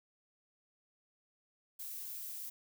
violet noise, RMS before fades -44 dBFS, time 1.79-2.5 s, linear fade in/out 10 ms, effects none

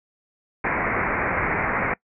white low-pass noise, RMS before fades -24 dBFS, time 0.64-1.94 s, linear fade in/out 5 ms, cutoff 2300 Hz, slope 96 dB/octave, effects noise-tail reverb RT60 0.1 s tail -23 dB re dry

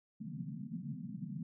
pink band-pass noise, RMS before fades -43 dBFS, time 0.2-1.43 s, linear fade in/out 5 ms, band 130 to 250 Hz, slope 96 dB/octave, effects none

